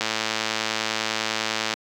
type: click train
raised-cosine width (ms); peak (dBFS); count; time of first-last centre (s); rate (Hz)
0.2; -6; 191; 0.01-1.737; 110
effects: high-pass 150 Hz 12 dB/octave + 8-bit